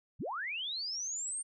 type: linear sweep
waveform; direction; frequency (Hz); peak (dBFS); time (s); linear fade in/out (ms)
sine; up; 51.8 to 8870; -35; 0.19-1.43; 20
effects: none